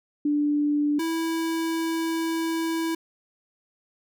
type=tone pair in turn; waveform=sine / square; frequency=293.7 / 327.6 Hz; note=D4 / E4; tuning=0 / -11 cents; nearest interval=major second; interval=189 cents; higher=second; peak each=-20 / -25 dBFS; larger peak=first; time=0.25-0.99 / 0.99-2.95 s; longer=second; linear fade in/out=5 ms; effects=none